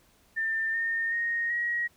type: tone with pitch steps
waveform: sine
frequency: 1793 / 1827.5 / 1862.7 / 1898.5 Hz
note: A6 / A#6 / A#6 / A#6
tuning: +32 / -35 / -2 / +31 cents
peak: -26 dBFS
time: 0.36-1.88 s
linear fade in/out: 20 ms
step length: 380 ms
effects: pink hiss -63 dBFS RMS until 1.96 s